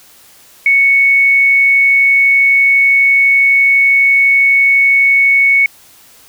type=tone; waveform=sine; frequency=2217 Hz; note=C#7; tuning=in tune; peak=-6 dBFS; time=0.66-5.66 s; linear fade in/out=2 ms; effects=white hiss -43 dBFS RMS until 6.28 s